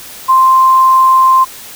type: tone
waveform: sine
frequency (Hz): 1046.5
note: C6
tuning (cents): 0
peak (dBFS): -4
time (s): 0.28-1.45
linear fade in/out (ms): 20
effects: white hiss -31 dBFS RMS until 1.75 s